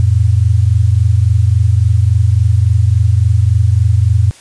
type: tone pair together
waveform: sine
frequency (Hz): 87.83 / 111.4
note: F2 / A2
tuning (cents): +10 / +22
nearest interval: major third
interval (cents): 412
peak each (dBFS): -10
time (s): 0-4.31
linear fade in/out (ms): 0
effects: white hiss -40 dBFS RMS until 4.4 s + resampled to 22050 Hz